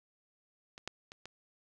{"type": "clicks", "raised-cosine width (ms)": 0.2, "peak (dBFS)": [-30, -20, -30, -28], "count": 4, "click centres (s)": [0.779, 0.876, 1.119, 1.256], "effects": []}